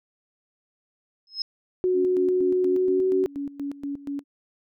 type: tone with exponential growth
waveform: sine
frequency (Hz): 5160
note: E8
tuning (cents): -38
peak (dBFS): -21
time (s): 1.27-1.42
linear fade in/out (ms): 2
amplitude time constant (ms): 32
type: tone with pitch glide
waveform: sine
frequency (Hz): 366.9 to 376.1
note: F#4 to F#4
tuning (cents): -15 to +28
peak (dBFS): -19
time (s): 1.84-3.26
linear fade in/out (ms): 0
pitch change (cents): +43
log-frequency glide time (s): 2.68-3.1
type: tone with tremolo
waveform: sine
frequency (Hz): 282.4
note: C#4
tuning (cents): +32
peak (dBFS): -27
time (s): 1.93-4.24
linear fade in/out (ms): 50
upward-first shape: square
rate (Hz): 4.2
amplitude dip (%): 80
effects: none

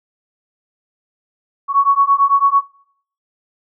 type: beating tone pair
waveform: sine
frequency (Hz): 1110 / 1119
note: C#6 / C#6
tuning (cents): +2 / +16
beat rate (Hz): 9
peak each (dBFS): -13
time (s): 1.68-2.63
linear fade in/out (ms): 50
effects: noise-tail reverb RT60 0.6 s tail -20 dB re dry

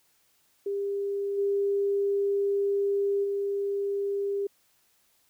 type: tone with level steps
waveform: sine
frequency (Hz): 400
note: G4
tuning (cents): +35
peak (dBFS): -27 / -23 / -26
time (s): 0.66-4.47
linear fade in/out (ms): 5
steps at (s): 1.37 / 3.23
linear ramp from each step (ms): 20
effects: white hiss -67 dBFS RMS until 5.29 s

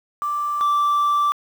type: tone pair in turn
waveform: sine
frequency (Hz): 1174.7 / 1168.7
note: D6 / D6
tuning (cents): 0 / -9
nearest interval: unison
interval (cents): 9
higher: first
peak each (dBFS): -20 / -13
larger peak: second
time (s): 0.22-0.61 / 0.61-1.32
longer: second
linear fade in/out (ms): 0
effects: tanh soft clip ceiling -15 dBFS + 7-bit

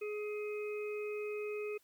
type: harmonic tone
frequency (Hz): 420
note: G#4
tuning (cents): +19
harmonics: 1 / 3 / 5 / 6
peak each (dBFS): -37 / -53 / -56 / -47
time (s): 0.01-1.78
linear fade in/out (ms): 10
effects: white hiss -71 dBFS RMS until 1.83 s

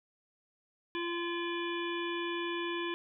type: harmonic tone with a mistuned harmonic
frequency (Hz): 343.8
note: F4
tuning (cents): -27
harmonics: 1 / 3 / 5 / 7 / 9 / 10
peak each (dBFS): -35 / -40 / -42 / -43 / -45 / -45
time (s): 0.95-2.94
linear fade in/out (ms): 0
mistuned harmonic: 9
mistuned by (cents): -63
effects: none

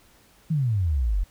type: exponential sweep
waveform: sine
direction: down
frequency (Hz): 167.2 to 41.99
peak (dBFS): -20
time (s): 0.5-1.24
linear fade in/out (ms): 10
effects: pink hiss -57 dBFS RMS until 1.3 s

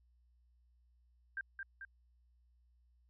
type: tone with echo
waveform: sine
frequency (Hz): 1585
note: G6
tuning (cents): +19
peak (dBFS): -37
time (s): 1.37-1.41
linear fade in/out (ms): 2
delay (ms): 220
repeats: 2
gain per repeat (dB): -4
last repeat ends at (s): 1.85
effects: added 60 Hz sine -67 dBFS peak until 3.09 s

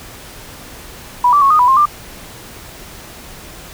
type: tone with pitch steps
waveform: sine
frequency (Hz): 980 / 1163 / 1100 / 1233 / 987 / 1062 / 1189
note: B5 / D6 / C#6 / D#6 / B5 / C6 / D6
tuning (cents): -14 / -17 / -14 / -16 / -1 / +25 / +21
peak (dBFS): -7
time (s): 1.24-1.856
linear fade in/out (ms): 5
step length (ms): 88
effects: pink hiss -35 dBFS RMS until 3.73 s

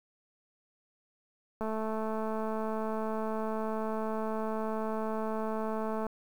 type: click train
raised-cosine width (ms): 1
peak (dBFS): -22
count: 977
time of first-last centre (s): 1.61-6.067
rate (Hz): 219
effects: 9-bit

